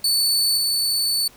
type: tone with level steps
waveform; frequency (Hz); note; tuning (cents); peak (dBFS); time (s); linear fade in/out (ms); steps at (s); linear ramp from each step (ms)
sawtooth; 4483; C#8; +19; -14 / -16; 0.04-1.28; 5; 0.57; 5
effects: pink hiss -49 dBFS RMS until 1.36 s